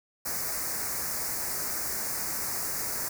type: band-stop noise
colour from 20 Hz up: white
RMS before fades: -32 dBFS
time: 0.25-3.09 s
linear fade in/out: 10 ms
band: 2200 to 4700 Hz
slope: 48 dB/octave
effects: none